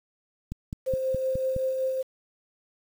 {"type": "click train", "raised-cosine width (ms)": 5, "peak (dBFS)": -20, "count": 6, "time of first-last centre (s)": [0.52, 1.564], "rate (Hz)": 4.79}
{"type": "tone with tremolo", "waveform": "sine", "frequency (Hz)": 524, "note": "C5", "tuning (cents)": 2, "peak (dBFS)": -23, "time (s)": [0.86, 2.03], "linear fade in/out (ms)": 20, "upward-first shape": "sine", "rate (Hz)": 5.3, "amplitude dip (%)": 35}
{"effects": ["8-bit"]}